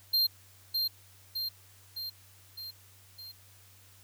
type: tone with echo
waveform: square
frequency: 4186 Hz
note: C8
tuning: in tune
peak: -24 dBFS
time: 0.13-0.27 s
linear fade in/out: 10 ms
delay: 610 ms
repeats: 5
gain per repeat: -4 dB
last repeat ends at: 3.32 s
effects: added 96 Hz sine -59 dBFS peak until 4.03 s + white hiss -59 dBFS RMS until 4.03 s